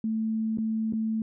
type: tone with dropouts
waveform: sine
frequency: 220.9 Hz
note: A3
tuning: 7 cents sharp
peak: -25 dBFS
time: 0.04-1.22 s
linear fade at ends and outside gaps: 2 ms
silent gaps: 0.574-0.584 / 0.925-0.934 s
effects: none